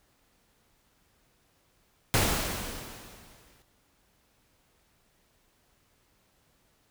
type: noise with exponential decay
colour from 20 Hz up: pink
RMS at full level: -23 dBFS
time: 2.14-3.62 s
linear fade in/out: 0 ms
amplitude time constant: 320 ms
effects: pink hiss -68 dBFS RMS until 6.9 s